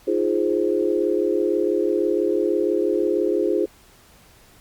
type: chord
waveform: sine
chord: F minor seventh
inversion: third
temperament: equal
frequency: 311.1 / 349.2 / 415.3 / 523.3 Hz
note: Eb4 / F4 / Ab4 / C5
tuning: 0 / 0 / 0 / 0 cents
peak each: -26 / -22 / -22 / -26 dBFS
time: 0.07-3.66 s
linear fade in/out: 10 ms
effects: pink hiss -52 dBFS RMS until 4.6 s + Opus 48 kbps